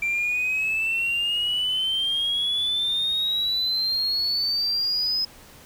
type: exponential sweep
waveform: triangle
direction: up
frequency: 2349 to 5100 Hz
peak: -19 dBFS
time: 0.02-5.25 s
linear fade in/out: 5 ms
effects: tanh soft clip ceiling -18 dBFS + pink hiss -48 dBFS RMS until 5.65 s